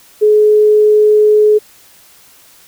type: tone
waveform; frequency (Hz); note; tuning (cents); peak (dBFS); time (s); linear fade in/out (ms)
sine; 424.1; G#4; +36; -5; 0.21-1.59; 20
effects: white hiss -44 dBFS RMS until 2.67 s